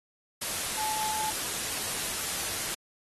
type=tone in noise; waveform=sine; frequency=864 Hz; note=A5; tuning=32 cents flat; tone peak=-33 dBFS; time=0.77-1.31 s; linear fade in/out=10 ms; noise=white; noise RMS=-32 dBFS; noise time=0.41-2.75 s; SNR=-4 dB; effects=AAC 32 kbps